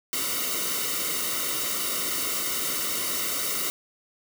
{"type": "noise with comb filter", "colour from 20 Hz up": "white", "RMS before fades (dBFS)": -28, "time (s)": [0.13, 3.7], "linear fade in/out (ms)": 0, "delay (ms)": 1.2, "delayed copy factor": -0.85, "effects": []}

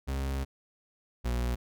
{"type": "tone pair in turn", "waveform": "40% pulse", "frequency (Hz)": [67.6, 60.22], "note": ["C#2", "B1"], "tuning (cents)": [-43, -43], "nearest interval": "major second", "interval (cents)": 200, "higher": "first", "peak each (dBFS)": [-29, -27], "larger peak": "second", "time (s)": [[0.07, 0.45], [1.24, 1.56]], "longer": "first", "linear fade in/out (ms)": 20, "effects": []}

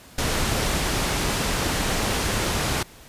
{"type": "low-pass noise", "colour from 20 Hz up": "pink", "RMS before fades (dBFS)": -24, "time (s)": [0.18, 2.83], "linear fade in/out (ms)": 5, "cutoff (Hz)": 10000, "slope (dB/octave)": 12, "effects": ["pink hiss -47 dBFS RMS until 3.08 s", "resampled to 32000 Hz"]}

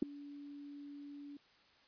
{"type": "tone with ADSR envelope", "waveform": "sine", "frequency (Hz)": 286.7, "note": "D4", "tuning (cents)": -42, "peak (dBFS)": -23, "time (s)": [0.02, 1.37], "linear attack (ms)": 6, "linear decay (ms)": 5, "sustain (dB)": -24, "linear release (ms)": 3, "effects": ["white hiss -67 dBFS RMS until 1.87 s", "resampled to 11025 Hz"]}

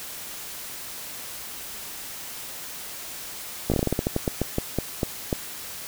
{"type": "slowing click train", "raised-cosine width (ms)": 2, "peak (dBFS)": -9, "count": 17, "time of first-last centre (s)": [3.7, 5.328], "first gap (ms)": 17, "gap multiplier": 1.21, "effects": ["white hiss -37 dBFS RMS until 5.87 s"]}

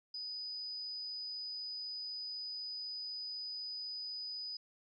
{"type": "tone", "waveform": "sine", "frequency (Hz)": 4978, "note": "D#8", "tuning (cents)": 0, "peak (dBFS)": -40, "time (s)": [0.14, 4.57], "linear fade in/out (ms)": 5, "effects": []}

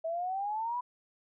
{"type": "exponential sweep", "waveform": "sine", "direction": "up", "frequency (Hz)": [643, 998], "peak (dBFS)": -31, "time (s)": [0.04, 0.81], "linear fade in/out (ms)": 10, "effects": []}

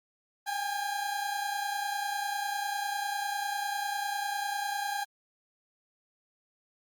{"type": "tone pair together", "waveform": "30% pulse", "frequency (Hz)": [800.6, 830.6], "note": ["G5", "G#5"], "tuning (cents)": [36, 0], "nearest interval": "minor second", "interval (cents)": 64, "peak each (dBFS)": [-30, -33], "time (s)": [0.46, 5.05], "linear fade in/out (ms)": 20, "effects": ["Opus 48 kbps"]}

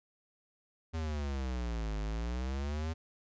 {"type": "exponential two-way sweep", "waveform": "square", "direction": "down then up", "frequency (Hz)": [82.41, 51, 82.41], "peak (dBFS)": -34, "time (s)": [0.93, 2.94], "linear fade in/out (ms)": 20, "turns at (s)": 1.99, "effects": ["resampled to 16000 Hz"]}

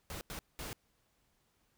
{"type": "noise bursts at uneven times", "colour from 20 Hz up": "pink", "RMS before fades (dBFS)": -43, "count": 3, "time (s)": [[0.1, 0.21], [0.3, 0.39], [0.59, 0.73]], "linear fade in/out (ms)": 0, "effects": ["pink hiss -75 dBFS RMS until 1.77 s"]}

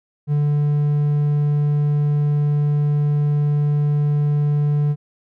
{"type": "tone", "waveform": "triangle", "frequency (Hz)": 146.83, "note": "D3", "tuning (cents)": 0, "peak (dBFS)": -13, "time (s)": [0.27, 4.96], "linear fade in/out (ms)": 50, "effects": []}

